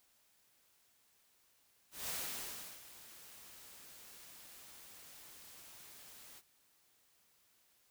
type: noise with ADSR envelope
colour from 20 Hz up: white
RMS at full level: -40 dBFS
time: 1.91-6.42 s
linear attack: 180 ms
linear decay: 710 ms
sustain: -16 dB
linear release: 42 ms
effects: white hiss -72 dBFS RMS until 7.9 s